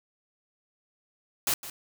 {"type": "noise with echo", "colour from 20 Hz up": "white", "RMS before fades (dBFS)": -26, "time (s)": [1.47, 1.54], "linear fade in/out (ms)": 2, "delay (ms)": 160, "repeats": 1, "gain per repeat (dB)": -14, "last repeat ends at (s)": 1.7, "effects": []}